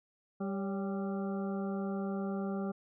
harmonic tone with a mistuned harmonic, 196.8 Hz, G3, 7 cents sharp, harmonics 1 / 2 / 3 / 4 / 6 / 7, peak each -34 / -40 / -44 / -46 / -50 / -51 dBFS, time 0.4-2.72 s, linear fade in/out 10 ms, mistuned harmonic 3, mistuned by -64 cents, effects none

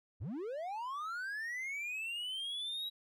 triangle linear sweep, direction up, 68.3 to 3877 Hz, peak -36 dBFS, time 0.2-2.9 s, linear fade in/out 20 ms, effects none

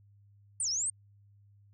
sine linear two-way sweep, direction down then up, 9397 to 4982 to 8820 Hz, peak -29 dBFS, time 0.6-0.9 s, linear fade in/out 2 ms, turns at 0.69 s, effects added 101 Hz sine -58 dBFS peak until 1.73 s

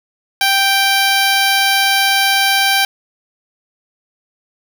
10% pulse tone, 784 Hz, G5, in tune, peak -3 dBFS, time 0.41-2.85 s, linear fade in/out 2 ms, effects none

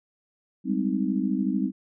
sine chord, Ab major seventh, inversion third, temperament just, 194.67 / 207.7 / 259.6 / 311.5 Hz, G3 / Ab3 / C4 / Eb4, -12 / 0 / -13 / +2 cents, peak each -27 / -30 / -27 / -30 dBFS, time 0.64-1.72 s, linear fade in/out 50 ms, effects none

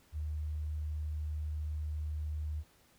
sine tone, 76.2 Hz, D#2, 36 cents flat, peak -34 dBFS, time 0.12-2.64 s, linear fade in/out 50 ms, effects pink hiss -66 dBFS RMS until 2.98 s

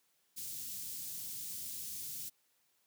white band-stop noise, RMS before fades -43 dBFS, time 0.36-2.3 s, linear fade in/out 20 ms, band 170 to 5100 Hz, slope 12 dB/octave, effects white hiss -75 dBFS RMS until 2.86 s + high-pass 100 Hz 12 dB/octave

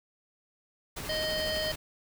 pink noise with tremolo, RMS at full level -37 dBFS, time 0.96-1.76 s, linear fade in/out 10 ms, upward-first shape sine, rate 12 Hz, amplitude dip 30%
harmonic tone, 622.3 Hz, D#5, in tune, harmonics 1 / 3 / 5 / 7 / 8, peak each -32 / -37 / -36 / -38 / -39 dBFS, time 1.09-1.72 s, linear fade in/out 5 ms
effects none

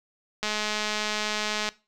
click train, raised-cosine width 0.2 ms, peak -11 dBFS, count 268, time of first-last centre 0.43-1.689 s, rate 212 Hz, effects noise-tail reverb RT60 0.3 s tail -20 dB re dry

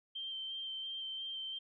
sine tone with vibrato, 3136 Hz, G7, in tune, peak -39 dBFS, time 0.15-1.59 s, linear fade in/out 10 ms, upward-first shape square, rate 2.9 Hz, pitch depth 11 cents each way, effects none

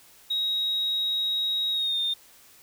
triangle tone with pitch glide, 3796 to 3639 Hz, A#7 to A#7, +31 to -42 cents, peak -21 dBFS, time 0.3-2.14 s, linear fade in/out 10 ms, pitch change -73 cents, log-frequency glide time 1.71-1.99 s, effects tanh soft clip ceiling -21 dBFS + white hiss -54 dBFS RMS until 2.62 s

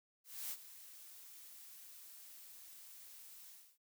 blue noise with ADSR envelope, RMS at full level -42 dBFS, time 0.24-3.78 s, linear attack 270 ms, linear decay 53 ms, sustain -14 dB, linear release 290 ms, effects noise-tail reverb RT60 0.1 s tail -24 dB re dry

